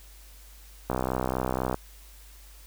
click train, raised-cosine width 1 ms, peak -13 dBFS, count 55, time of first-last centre 0.9-1.744 s, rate 64 Hz, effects added 50 Hz sine -48 dBFS peak until 2.66 s + white hiss -54 dBFS RMS until 2.66 s

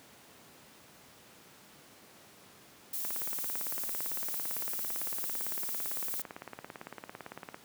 violet noise, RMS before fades -36 dBFS, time 2.93-6.22 s, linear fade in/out 5 ms
click train, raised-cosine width 0.5 ms, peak -26 dBFS, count 81, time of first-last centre 3.05-7.544 s, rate 17.8 Hz
effects pink hiss -56 dBFS RMS until 7.64 s + high-pass 150 Hz 12 dB/octave

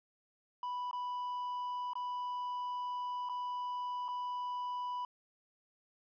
triangle tone with dropouts, 987.8 Hz, B5, in tune, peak -34 dBFS, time 0.63-5.05 s, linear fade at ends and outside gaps 2 ms, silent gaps 0.912-0.93 / 1.934-1.954 / 3.289-3.295 / 4.082-4.086 s, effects resampled to 11025 Hz

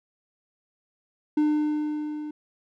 triangle tone with level ramp, 301.3 Hz, D4, 44 cents sharp, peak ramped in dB -16 to -30 dBFS, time 1.37-2.31 s, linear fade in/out 5 ms, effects none

